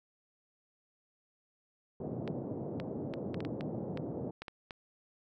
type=band-pass noise; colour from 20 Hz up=pink; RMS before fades=-39 dBFS; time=2-4.31 s; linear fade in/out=5 ms; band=120 to 590 Hz; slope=24 dB/octave
type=clicks; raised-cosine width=0.3 ms; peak=-26 dBFS; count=11; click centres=2.277 / 2.8 / 3.138 / 3.344 / 3.405 / 3.45 / 3.609 / 3.974 / 4.42 / 4.482 / 4.708 s
effects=none